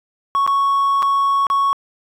triangle tone with dropouts, 1108.7 Hz, C#6, in tune, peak -11 dBFS, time 0.35-1.73 s, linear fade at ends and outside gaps 0 ms, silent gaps 0.465-0.476 / 1.023-1.028 / 1.468-1.501 s, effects tanh soft clip ceiling -7 dBFS

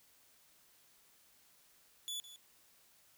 sawtooth tone with echo, 3446 Hz, A7, 37 cents flat, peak -36 dBFS, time 2.08-2.2 s, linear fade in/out 0 ms, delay 160 ms, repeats 1, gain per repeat -13 dB, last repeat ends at 2.36 s, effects white hiss -67 dBFS RMS until 3.17 s

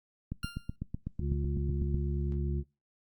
click train, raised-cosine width 5 ms, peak -22 dBFS, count 14, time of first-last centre 0.32-1.945 s, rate 8 Hz
20% pulse tone with exponential decay, 1396.9 Hz, F6, in tune, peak -32 dBFS, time 0.43-0.76 s, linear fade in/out 2 ms, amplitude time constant 70 ms
harmonic tone, 70.4 Hz, C#2, 27 cents sharp, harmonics 1 / 2 / 3 / 5, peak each -31 / -34 / -40 / -41 dBFS, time 1.19-2.64 s, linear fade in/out 50 ms
effects noise-tail reverb RT60 0.3 s tail -25 dB re dry + Opus 48 kbps

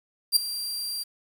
sawtooth tone with ADSR envelope, 4732 Hz, D8, 12 cents sharp, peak -11 dBFS, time 0.32-1.04 s, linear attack 44 ms, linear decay 5 ms, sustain -16 dB, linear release 17 ms, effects 8-bit

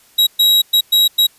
45% pulse tone bursts at uneven times, 3841 Hz, B7, 49 cents flat, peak -9 dBFS, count 5, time 0.18-0.27 / 0.39-0.62 / 0.73-0.81 / 0.92-1.08 / 1.18-1.27 s, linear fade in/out 10 ms, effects white hiss -50 dBFS RMS until 1.38 s + resampled to 32000 Hz

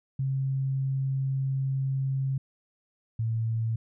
sine tone pair in turn, 134.5 / 113.1 Hz, C3 / A2, +48 / +48 cents, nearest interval minor third, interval 300 cents, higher first, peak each -25 dBFS, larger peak neither, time 0.19-2.38 / 3.19-3.76 s, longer first, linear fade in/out 5 ms, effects none

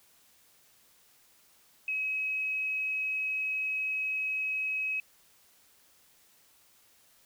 sine tone, 2552 Hz, D#7, 43 cents sharp, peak -29 dBFS, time 1.88-5 s, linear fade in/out 2 ms, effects white hiss -63 dBFS RMS until 7.25 s

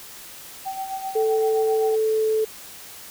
sine tone with tremolo, 770 Hz, G5, 31 cents flat, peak -25 dBFS, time 0.65-1.96 s, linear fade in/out 20 ms, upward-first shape sine, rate 7.7 Hz, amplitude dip 60%
sine tone with pitch glide, 440 to 437 Hz, A4 to A4, 0 to -12 cents, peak -18 dBFS, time 1.15-2.45 s, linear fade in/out 10 ms, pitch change -12 cents, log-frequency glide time 1.7-2.3 s
effects white hiss -41 dBFS RMS until 3.1 s

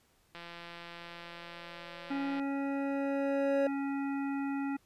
click train, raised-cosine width 0.3 ms, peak -30 dBFS, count 351, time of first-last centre 0.35-2.397 s, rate 171 Hz
triangle tone with exponential growth, 554.4 Hz, C#5, in tune, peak -24 dBFS, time 1-3.67 s, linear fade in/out 2 ms, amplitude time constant 580 ms
harmonic tone, 277.2 Hz, C#4, in tune, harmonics 1 / 3 / 5 / 7 / 9, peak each -32 / -42 / -46 / -49 / -51 dBFS, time 2.1-4.77 s, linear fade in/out 10 ms
effects pink hiss -69 dBFS RMS until 4.85 s + resampled to 32000 Hz

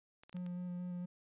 clicks, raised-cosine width 0.2 ms, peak -38 dBFS, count 5, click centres 0.235 / 0.295 / 0.329 / 0.367 / 0.464 s
triangle tone with vibrato, 178.3 Hz, F3, 36 cents sharp, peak -37 dBFS, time 0.34-1.06 s, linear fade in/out 10 ms, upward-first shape square, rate 4.4 Hz, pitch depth 10 cents each way
effects resampled to 8000 Hz

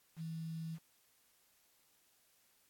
sine tone with quantisation, 162.5 Hz, E3, 24 cents flat, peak -40 dBFS, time 0.16-0.79 s, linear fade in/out 50 ms, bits 10, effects white hiss -72 dBFS RMS until 2.69 s + AAC 64 kbps

